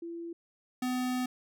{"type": "tone pair in turn", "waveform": ["sine", "square"], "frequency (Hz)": [337.6, 252], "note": ["E4", "B3"], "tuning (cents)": [41, 35], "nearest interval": "perfect fourth", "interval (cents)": 506, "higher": "first", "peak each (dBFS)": [-37, -30], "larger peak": "second", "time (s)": [[0.02, 0.33], [0.82, 1.26]], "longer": "second", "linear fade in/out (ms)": 5, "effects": []}